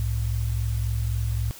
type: tone pair together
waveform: sine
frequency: 64.97 / 108.7 Hz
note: C2 / A2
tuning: -12 / -21 cents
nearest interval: major sixth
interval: 891 cents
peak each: -26 / -25 dBFS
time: 0-1.51 s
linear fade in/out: 0 ms
effects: white hiss -44 dBFS RMS until 1.59 s